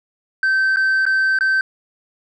sine tone with dropouts, 1549 Hz, G6, 21 cents flat, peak -11 dBFS, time 0.43-1.61 s, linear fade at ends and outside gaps 2 ms, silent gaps 0.761-0.769 / 1.054-1.064 / 1.388-1.408 s, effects tanh soft clip ceiling -13 dBFS

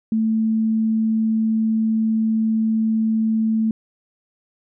sine tone, 221.2 Hz, A3, 9 cents sharp, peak -16 dBFS, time 0.12-3.71 s, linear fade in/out 2 ms, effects none

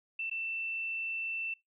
sine tone with dropouts, 2674 Hz, E7, 24 cents sharp, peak -33 dBFS, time 0.19-1.54 s, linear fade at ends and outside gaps 5 ms, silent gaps 0.299-0.312 s, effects noise-tail reverb RT60 0.2 s tail -25 dB re dry

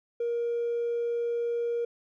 sine tone with hard clipping, 471.5 Hz, A#4, 20 cents sharp, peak -27 dBFS, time 0.2-1.85 s, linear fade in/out 5 ms, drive 1 dB, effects none

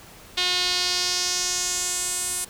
sawtooth tone with band-pass filter sweep, 360 Hz, F#4, 47 cents flat, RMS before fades -25 dBFS, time 0.37-2.45 s, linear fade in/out 10 ms, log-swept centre 3700 to 9500 Hz, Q 2.7, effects pink hiss -46 dBFS RMS until 2.49 s

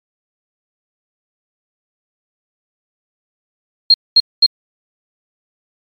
sine tone bursts, 4224 Hz, C8, 16 cents sharp, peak -4 dBFS, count 3, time 3.9-4.463 s, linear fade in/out 5 ms, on 41 ms, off 220 ms, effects MP3 96 kbps

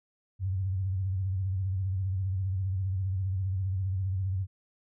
sine tone with vibrato, 94.9 Hz, F#2, 44 cents sharp, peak -27 dBFS, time 0.39-4.47 s, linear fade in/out 50 ms, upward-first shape sine, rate 15 Hz, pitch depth 75 cents each way, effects none

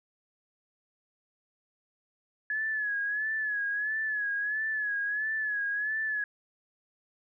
sine tone with vibrato, 1698 Hz, G#6, 38 cents sharp, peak -28 dBFS, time 2.5-6.24 s, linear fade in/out 2 ms, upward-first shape sine, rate 1.5 Hz, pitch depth 66 cents each way, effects none

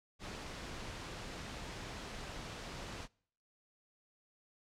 pink noise, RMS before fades -45 dBFS, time 0.19-3.08 s, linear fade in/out 50 ms, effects noise-tail reverb RT60 0.6 s tail -26 dB re dry + low-pass 6000 Hz 12 dB/octave

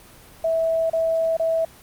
sine tone with dropouts, 653 Hz, E5, 17 cents flat, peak -18 dBFS, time 0.44-1.65 s, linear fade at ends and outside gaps 5 ms, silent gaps 0.899-0.931 / 1.369-1.396 s, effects pink hiss -47 dBFS RMS until 1.82 s + Opus 24 kbps

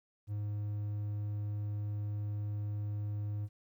triangle tone, 103.83 Hz, G#2, in tune, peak -32 dBFS, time 0.27-3.49 s, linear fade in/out 50 ms, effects 12-bit

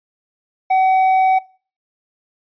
sine tone with hard clipping, 756 Hz, F#5, 37 cents sharp, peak -13 dBFS, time 0.7-1.39 s, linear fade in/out 10 ms, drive 5 dB, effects noise-tail reverb RT60 0.4 s tail -22 dB re dry + resampled to 11025 Hz

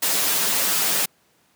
white noise with comb filter, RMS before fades -21 dBFS, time 0.02-1.06 s, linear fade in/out 10 ms, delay 8.3 ms, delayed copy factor -0.9, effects pink hiss -61 dBFS RMS until 1.55 s + high-pass 150 Hz 12 dB/octave

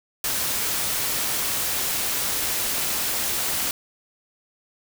white noise, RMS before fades -25 dBFS, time 0.24-3.71 s, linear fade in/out 2 ms, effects none

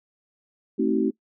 sine chord, A diminished seventh, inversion none, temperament just, 220 / 264 / 316.8 / 380.2 Hz, A3 / C4 / Eb4 / Gb4, 0 / +16 / +31 / +47 cents, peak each -25 dBFS, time 0.78-1.11 s, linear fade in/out 20 ms, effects noise-tail reverb RT60 0.1 s tail -20 dB re dry

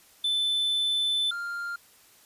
triangle tone pair in turn, 3520 / 1396.9 Hz, A7 / F6, 0 / 0 cents, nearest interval octave + major third, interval 1600 cents, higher first, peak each -22 / -29 dBFS, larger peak first, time 0.24-1.31 / 1.31-1.76 s, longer first, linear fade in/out 5 ms, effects white hiss -57 dBFS RMS until 2.25 s + resampled to 32000 Hz

